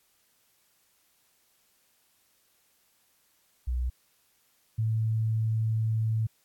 sine tone pair in turn, 61.74 / 110.97 Hz, B1 / A2, 0 / +15 cents, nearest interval minor seventh, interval 1015 cents, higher second, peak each -26 / -24 dBFS, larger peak second, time 3.67-3.9 / 4.78-6.27 s, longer second, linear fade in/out 10 ms, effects white hiss -68 dBFS RMS until 6.44 s + AAC 64 kbps

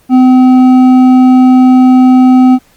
sine tone with hard clipping, 255.6 Hz, C4, 40 cents flat, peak -3 dBFS, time 0.09-2.59 s, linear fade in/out 50 ms, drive 7 dB, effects pink hiss -47 dBFS RMS until 2.76 s + Opus 24 kbps

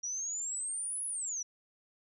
sine exponential two-way sweep, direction up then down, 5740 to 10548 to 5740 Hz, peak -34 dBFS, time 0.03-1.43 s, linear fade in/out 10 ms, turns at 1.05 s, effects none

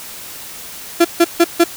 35% pulse tone bursts, 340.3 Hz, F4, 45 cents flat, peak -5 dBFS, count 4, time 1-1.642 s, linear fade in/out 10 ms, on 48 ms, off 150 ms, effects white hiss -32 dBFS RMS until 1.76 s

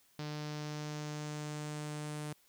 sawtooth tone with low-pass filter sweep, 150.2 Hz, D3, 39 cents sharp, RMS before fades -41 dBFS, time 0.19-2.33 s, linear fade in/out 2 ms, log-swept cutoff 4900 to 9600 Hz, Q 2.3, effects white hiss -68 dBFS RMS until 2.48 s

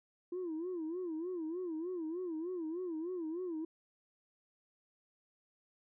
sine tone with vibrato, 340 Hz, F4, 46 cents flat, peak -35 dBFS, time 0.32-3.65 s, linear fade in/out 5 ms, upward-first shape sine, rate 3.3 Hz, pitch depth 150 cents each way, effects tanh soft clip ceiling -34 dBFS

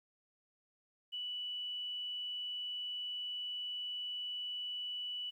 sine tone, 2960 Hz, F#7, in tune, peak -38 dBFS, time 1.12-5.31 s, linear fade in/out 20 ms, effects 12-bit

